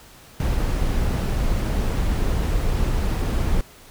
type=noise; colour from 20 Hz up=brown; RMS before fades=-21 dBFS; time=0.4-3.61 s; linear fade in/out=2 ms; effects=pink hiss -47 dBFS RMS until 3.9 s